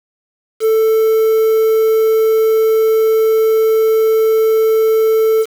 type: tone with quantisation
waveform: triangle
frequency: 442 Hz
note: A4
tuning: 8 cents sharp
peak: -7 dBFS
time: 0.6-5.46 s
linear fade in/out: 50 ms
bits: 5
effects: none